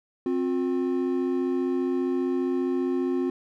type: tone pair together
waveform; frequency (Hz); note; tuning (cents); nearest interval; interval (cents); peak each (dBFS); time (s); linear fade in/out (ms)
triangle; 263.3 / 358.3; C4 / F4; +11 / +44; perfect fourth; 533; -24; 0.26-3.3; 2
effects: none